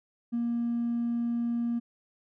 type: tone with hard clipping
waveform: sine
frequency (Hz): 235.8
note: A#3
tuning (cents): +20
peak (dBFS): -27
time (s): 0.32-1.8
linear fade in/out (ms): 20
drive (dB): 1
effects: none